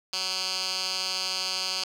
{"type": "tone with band-pass filter", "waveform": "10% pulse", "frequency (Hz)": 187.1, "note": "F#3", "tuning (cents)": 20, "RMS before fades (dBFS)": -30, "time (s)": [0.13, 1.84], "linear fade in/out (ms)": 2, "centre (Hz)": 4600, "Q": 2.9, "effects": ["8-bit"]}